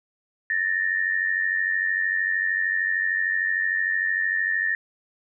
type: tone pair together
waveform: sine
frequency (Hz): 1760 / 1853.2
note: A6 / A#6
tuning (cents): 0 / -11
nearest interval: minor second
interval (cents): 89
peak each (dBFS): -24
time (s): 0.5-4.75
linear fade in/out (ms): 2
effects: none